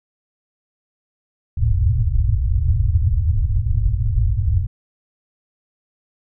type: low-pass noise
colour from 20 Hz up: white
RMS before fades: -17 dBFS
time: 1.57-4.67 s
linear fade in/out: 5 ms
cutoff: 120 Hz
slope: 96 dB/octave
effects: none